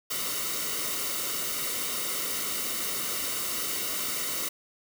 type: noise with comb filter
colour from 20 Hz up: white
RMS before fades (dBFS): -31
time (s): 0.1-4.49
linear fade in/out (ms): 10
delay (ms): 1.2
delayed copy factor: -0.65
effects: none